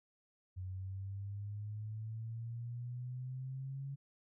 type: exponential sweep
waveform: sine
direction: up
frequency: 91.7 to 139.1 Hz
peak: -40 dBFS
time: 0.56-3.96 s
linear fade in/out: 20 ms
effects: none